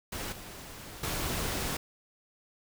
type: noise with level steps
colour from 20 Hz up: pink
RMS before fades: -37 / -45 / -33 dBFS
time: 0.12-1.77 s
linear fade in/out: 5 ms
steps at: 0.32 / 1.03 s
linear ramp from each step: 5 ms
effects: none